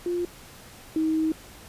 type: tone pair in turn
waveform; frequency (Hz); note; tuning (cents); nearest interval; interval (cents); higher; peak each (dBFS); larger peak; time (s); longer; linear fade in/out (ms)
sine; 350.6 / 316.7; F4 / D#4; +7 / +31; major second; 176; first; -24 / -21; second; 0.06-0.25 / 0.96-1.32; second; 2
effects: pink hiss -47 dBFS RMS until 1.68 s + resampled to 32000 Hz